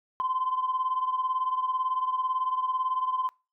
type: beating tone pair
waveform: sine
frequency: 1026 / 1044 Hz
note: C6 / C6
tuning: -34 / -4 cents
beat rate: 18 Hz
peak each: -26 / -31 dBFS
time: 0.2-3.29 s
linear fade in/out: 0 ms
effects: noise-tail reverb RT60 0.3 s tail -24 dB re dry + tanh soft clip ceiling -19 dBFS